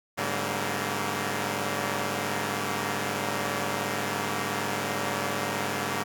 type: tone cluster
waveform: 5% pulse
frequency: 103 / 143.1 / 190.6 / 232.3 Hz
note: G#2 / D3 / G3 / A#3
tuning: -14 / -45 / -48 / -6 cents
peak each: -22 dBFS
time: 0.17-6.04 s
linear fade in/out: 20 ms
effects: none